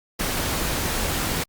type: noise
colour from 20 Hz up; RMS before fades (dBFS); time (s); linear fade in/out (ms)
pink; -25; 0.19-1.44; 10
effects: Opus 48 kbps